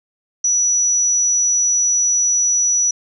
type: tone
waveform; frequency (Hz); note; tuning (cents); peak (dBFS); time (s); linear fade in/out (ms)
sine; 5890; F#8; -9; -13; 0.44-2.91; 5
effects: none